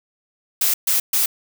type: noise bursts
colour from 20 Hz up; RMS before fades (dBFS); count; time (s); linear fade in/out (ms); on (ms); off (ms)
blue; -18; 3; 0.61-1.26; 5; 130; 130
effects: none